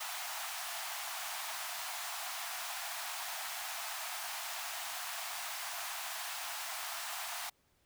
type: high-pass noise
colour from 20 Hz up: pink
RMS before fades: -41 dBFS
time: 0-7.5 s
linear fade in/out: 10 ms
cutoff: 660 Hz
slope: 96 dB/octave
effects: pink hiss -73 dBFS RMS until 7.85 s